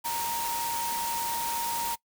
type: tone in noise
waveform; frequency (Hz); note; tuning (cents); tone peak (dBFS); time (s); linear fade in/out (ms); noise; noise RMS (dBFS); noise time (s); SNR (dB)
sine; 932.3; A#5; 0; -30; 0.04-1.96; 20; white; -34; 0.04-1.96; +1
effects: noise-tail reverb RT60 0.1 s tail -22 dB re dry